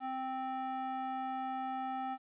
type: tone with band-pass filter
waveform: square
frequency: 261.6 Hz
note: C4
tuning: in tune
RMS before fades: -38 dBFS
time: 0-2.18 s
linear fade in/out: 50 ms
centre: 900 Hz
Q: 2.4
effects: resampled to 8000 Hz + 12-bit